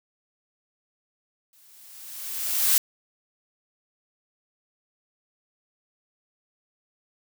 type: noise with exponential growth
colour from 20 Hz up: blue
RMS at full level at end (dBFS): -18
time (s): 1.53-2.78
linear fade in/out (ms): 1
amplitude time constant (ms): 270
effects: none